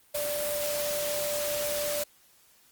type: tone in noise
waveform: sine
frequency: 587.3 Hz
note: D5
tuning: in tune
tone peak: -30 dBFS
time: 0.14-2.04 s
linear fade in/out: 10 ms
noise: white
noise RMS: -33 dBFS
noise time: 0.14-2.04 s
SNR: 0 dB
effects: white hiss -61 dBFS RMS until 2.71 s + Opus 32 kbps